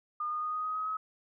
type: tone with pitch steps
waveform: sine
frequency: 1216 / 1225.9 / 1235.8 / 1245.9 / 1256 / 1266.2 / 1276.5 Hz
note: D#6 / D#6 / D#6 / D#6 / D#6 / D#6 / D#6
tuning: -40 / -26 / -12 / +2 / +16 / +30 / +44 cents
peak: -31 dBFS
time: 0.2-0.97 s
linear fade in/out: 5 ms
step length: 110 ms
effects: none